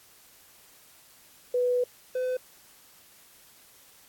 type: tone pair in turn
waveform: sine / triangle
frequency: 493.9 / 507.5 Hz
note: B4 / B4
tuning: 0 / +47 cents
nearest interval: unison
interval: 47 cents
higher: second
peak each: -22 / -24 dBFS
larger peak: first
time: 1.54-1.84 / 2.15-2.37 s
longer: first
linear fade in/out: 5 ms
effects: white hiss -56 dBFS RMS until 4.08 s + AAC 64 kbps